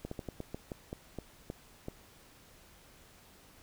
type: slowing click train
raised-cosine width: 2 ms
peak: -25 dBFS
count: 11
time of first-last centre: 0.05-1.884 s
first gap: 64 ms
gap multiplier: 1.22
effects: pink hiss -59 dBFS RMS until 3.62 s